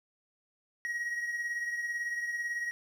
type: beating tone pair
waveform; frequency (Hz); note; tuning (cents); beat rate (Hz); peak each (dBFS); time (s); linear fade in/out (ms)
triangle; 1897 / 1915; A#6 / A#6; +30 / +46; 18; -31 / -40; 0.85-2.71; 0
effects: none